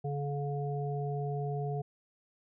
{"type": "harmonic tone", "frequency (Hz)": 142.6, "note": "C#3", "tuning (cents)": 49, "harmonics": [1, 3, 5], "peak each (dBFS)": [-33, -38, -40], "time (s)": [0.04, 1.82], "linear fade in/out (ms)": 10, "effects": []}